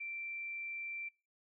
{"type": "tone", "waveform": "sine", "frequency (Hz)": 2349, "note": "D7", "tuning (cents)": 0, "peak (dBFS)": -40, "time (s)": [0, 1.09], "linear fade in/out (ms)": 10, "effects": ["noise-tail reverb RT60 0.4 s tail -25 dB re dry"]}